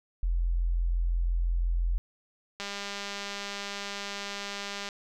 sine tone, 42.9 Hz, F1, 30 cents flat, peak -24 dBFS, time 0.23-1.98 s, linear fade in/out 0 ms
click train, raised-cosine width 0.2 ms, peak -19 dBFS, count 461, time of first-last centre 2.6-4.889 s, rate 201 Hz
effects none

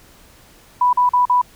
sine tone bursts, 987.8 Hz, B5, in tune, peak -11 dBFS, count 4, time 0.81-1.416 s, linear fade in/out 5 ms, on 120 ms, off 42 ms, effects pink hiss -48 dBFS RMS until 1.55 s

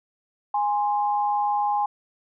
sine tone pair together, 826.5 / 1046.5 Hz, G#5 / C6, -9 / 0 cents, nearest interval major third, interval 409 cents, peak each -21 / -28 dBFS, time 0.54-1.86 s, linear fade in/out 5 ms, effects none

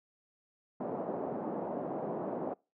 white band-pass noise, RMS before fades -37 dBFS, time 0.8-2.54 s, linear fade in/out 5 ms, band 170 to 730 Hz, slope 24 dB/octave, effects noise-tail reverb RT60 0.3 s tail -26 dB re dry

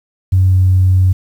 sine tone with pitch glide, 93.4 to 92.86 Hz, F#2 to F#2, +17 to +7 cents, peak -6 dBFS, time 0.32-1.13 s, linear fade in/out 10 ms, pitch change -10 cents, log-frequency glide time 0.47-0.55 s, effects tanh soft clip ceiling -2 dBFS + 7-bit

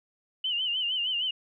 sine tone with vibrato, 2940 Hz, F#7, 12 cents flat, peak -26 dBFS, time 0.44-1.31 s, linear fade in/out 5 ms, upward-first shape sine, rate 6.5 Hz, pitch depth 94 cents each way, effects none

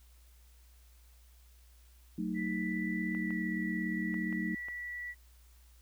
sine chord, D# diminished, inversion first, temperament just, 186.68 / 224 / 311.1 Hz, F#3 / A3 / D#4, +16 / +31 / 0 cents, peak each -36 / -37 / -38 dBFS, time 2.18-4.55 s, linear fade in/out 5 ms
sine tone with pitch glide, 1975.5 to 1951.7 Hz, B6 to B6, 0 to -21 cents, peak -38 dBFS, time 2.34-5.15 s, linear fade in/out 50 ms, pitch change -21 cents, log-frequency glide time 3.14-3.38 s
clicks, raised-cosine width 0.5 ms, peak -34 dBFS, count 5, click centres 3.149 / 3.306 / 4.142 / 4.327 / 4.685 s
effects added 60 Hz sine -57 dBFS peak until 5.81 s + white hiss -67 dBFS RMS until 5.81 s

